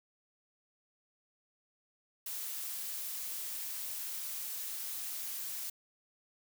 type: noise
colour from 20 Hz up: blue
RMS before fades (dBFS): -40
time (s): 2.26-5.7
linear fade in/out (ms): 5
effects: none